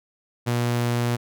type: tone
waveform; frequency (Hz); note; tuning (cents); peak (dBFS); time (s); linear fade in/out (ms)
sawtooth; 119.9; A#2; +49; -17; 0.46-1.17; 20
effects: none